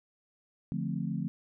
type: chord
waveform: sine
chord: D minor seventh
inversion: none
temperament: equal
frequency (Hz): 146.83 / 174.61 / 220 / 261.6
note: D3 / F3 / A3 / C4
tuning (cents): 0 / 0 / 0 / 0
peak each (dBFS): -36 / -34 / -36 / -40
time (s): 0.72-1.28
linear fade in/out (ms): 0
effects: none